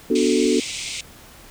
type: chord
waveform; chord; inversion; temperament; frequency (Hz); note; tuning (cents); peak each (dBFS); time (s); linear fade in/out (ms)
sine; B minor seventh; none; equal; 246.9 / 293.7 / 370 / 440; B3 / D4 / F#4 / A4; 0 / 0 / 0 / 0; -21; 0.1-0.6; 5
type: band-pass noise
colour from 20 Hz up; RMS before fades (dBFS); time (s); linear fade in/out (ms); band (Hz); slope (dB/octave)
pink; -30; 0.15-1.01; 5; 2100 to 9000; 96
effects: pink hiss -45 dBFS RMS until 1.5 s